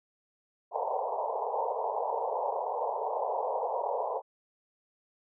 white band-pass noise, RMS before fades -32 dBFS, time 0.71-4.22 s, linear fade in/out 50 ms, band 430 to 990 Hz, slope 96 dB/octave, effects none

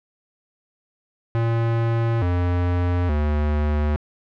square tone with pitch steps, 115.3 / 88.6 / 74.6 Hz, A#2 / F2 / D2, -19 / +25 / +28 cents, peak -19 dBFS, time 1.35-3.96 s, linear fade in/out 0 ms, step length 870 ms, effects low-pass 2000 Hz 12 dB/octave

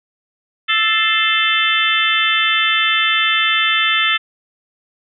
harmonic tone with a mistuned harmonic, 440 Hz, A4, in tune, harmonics 3 / 4 / 5 / 6 / 7 / 8, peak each -20 / -20 / -20 / -20 / -20 / -20 dBFS, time 0.68-4.18 s, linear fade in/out 20 ms, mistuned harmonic 5, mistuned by -83 cents, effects none

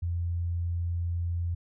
sine tone, 86 Hz, F2, 26 cents flat, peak -27 dBFS, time 0.02-1.55 s, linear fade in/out 10 ms, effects none

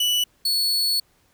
40% pulse tone pair in turn, 2960 / 4411 Hz, F#7 / C#8, 0 / -9 cents, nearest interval perfect fifth, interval 691 cents, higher second, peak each -18 dBFS, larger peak neither, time 0-0.24 / 0.45-1 s, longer second, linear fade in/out 5 ms, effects pink hiss -62 dBFS RMS until 1.33 s

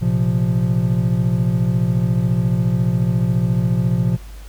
triangle chord, Bb suspended second, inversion none, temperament equal, 116.54 / 130.81 / 174.61 Hz, Bb2 / C3 / F3, 0 / 0 / 0 cents, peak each -17 / -18 / -17 dBFS, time 0.01-4.17 s, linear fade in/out 20 ms, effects added 50 Hz sine -33 dBFS peak until 4.48 s + pink hiss -46 dBFS RMS until 4.48 s

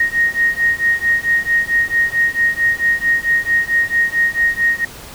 sine beating tone pair, 1864.7 / 1869.2 Hz, A#6 / A#6, 0 / +4 cents, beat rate 4.5 Hz, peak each -16 dBFS, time 0-4.85 s, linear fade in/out 5 ms, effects pink hiss -35 dBFS RMS until 5.14 s

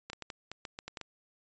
clicks, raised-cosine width 0.2 ms, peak -23 dBFS, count 10, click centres 0.1 / 0.132 / 0.223 / 0.302 / 0.516 / 0.652 / 0.789 / 0.88 / 0.972 / 1.013 s, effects resampled to 16000 Hz

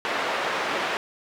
pink band-pass noise, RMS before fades -27 dBFS, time 0.05-0.97 s, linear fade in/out 0 ms, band 510 to 2700 Hz, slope 12 dB/octave, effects none

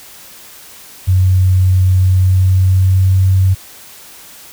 sine tone with pitch glide, 92.8 to 94.48 Hz, F#2 to F#2, +6 to +37 cents, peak -7 dBFS, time 1.07-3.55 s, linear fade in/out 20 ms, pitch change +31 cents, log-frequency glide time 2.12-3.22 s, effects white hiss -37 dBFS RMS until 4.52 s

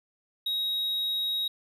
triangle tone, 3796 Hz, A#7, 31 cents sharp, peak -25 dBFS, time 0.46-1.48 s, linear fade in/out 5 ms, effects none

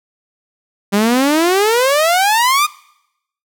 sawtooth exponential sweep, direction up, 196 to 1244.5 Hz, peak -7 dBFS, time 0.92-2.67 s, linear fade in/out 20 ms, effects noise-tail reverb RT60 0.8 s tail -22 dB re dry

